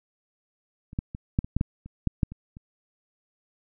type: clicks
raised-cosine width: 5 ms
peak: -30 / -14 / -22 / -9 / -22 / -11 / -11 / -29 / -10 / -9 / -26 / -30 dBFS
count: 12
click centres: 0.931 / 0.989 / 1.149 / 1.389 / 1.445 / 1.566 / 1.611 / 1.86 / 2.073 / 2.232 / 2.32 / 2.569 s
effects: none